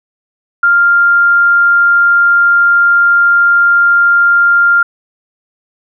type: tone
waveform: sine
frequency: 1396.9 Hz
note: F6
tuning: in tune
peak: -5 dBFS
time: 0.63-4.83 s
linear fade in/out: 5 ms
effects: none

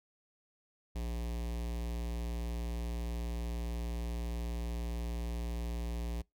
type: tone with notch filter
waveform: square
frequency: 58.4 Hz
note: A#1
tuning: 4 cents sharp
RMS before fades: -37 dBFS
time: 0.95-6.22 s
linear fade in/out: 10 ms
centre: 1400 Hz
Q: 1.6
effects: noise-tail reverb RT60 0.2 s tail -26 dB re dry

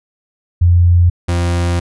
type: tone pair in turn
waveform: sine / 40% pulse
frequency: 87.31 / 86.82 Hz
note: F2 / F2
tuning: 0 / -10 cents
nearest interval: unison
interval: 10 cents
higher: first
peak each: -6 / -12 dBFS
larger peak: first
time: 0.61-1.1 / 1.28-1.8 s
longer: second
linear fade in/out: 10 ms
effects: resampled to 24000 Hz

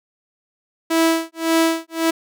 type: tone with tremolo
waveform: sawtooth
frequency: 327.3 Hz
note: E4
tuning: 12 cents flat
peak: -9 dBFS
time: 0.9-2.11 s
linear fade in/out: 10 ms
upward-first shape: sine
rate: 1.8 Hz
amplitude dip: 100%
effects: none

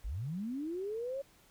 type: linear sweep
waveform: sine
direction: up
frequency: 38.89 to 561 Hz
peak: -35 dBFS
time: 0.04-1.22 s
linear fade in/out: 10 ms
effects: pink hiss -64 dBFS RMS until 1.5 s

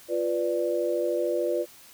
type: chord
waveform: sine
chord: B diminished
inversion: second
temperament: equal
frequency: 349.2 / 493.9 / 587.3 Hz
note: F4 / B4 / D5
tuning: 0 / 0 / 0 cents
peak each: -28 dBFS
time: 0.08-1.66 s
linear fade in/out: 50 ms
effects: white hiss -51 dBFS RMS until 1.93 s

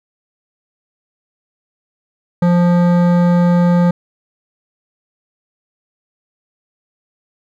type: tone with hard clipping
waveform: sine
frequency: 175 Hz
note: F3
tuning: 4 cents sharp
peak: -11 dBFS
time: 2.42-3.91 s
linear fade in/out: 5 ms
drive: 14 dB
effects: none

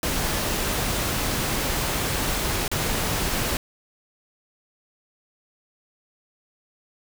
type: noise with dropouts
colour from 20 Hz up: pink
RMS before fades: -25 dBFS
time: 0.03-3.57 s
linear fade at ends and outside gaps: 1 ms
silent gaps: 2.679-2.715 s
effects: none

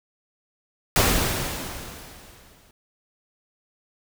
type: noise with exponential decay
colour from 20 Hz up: pink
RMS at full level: -17 dBFS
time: 0.96-2.71 s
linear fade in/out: 2 ms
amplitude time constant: 380 ms
effects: none

